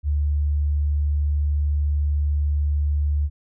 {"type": "tone", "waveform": "sine", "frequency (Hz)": 73.3, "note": "D2", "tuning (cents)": -3, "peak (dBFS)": -18, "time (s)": [0.03, 3.3], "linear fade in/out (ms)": 50, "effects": []}